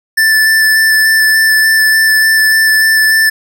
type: tone with vibrato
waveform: square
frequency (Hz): 1760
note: A6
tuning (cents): 0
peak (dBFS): -7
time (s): 0.17-3.3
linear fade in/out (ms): 10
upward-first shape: square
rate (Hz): 3.4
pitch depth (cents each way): 9
effects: none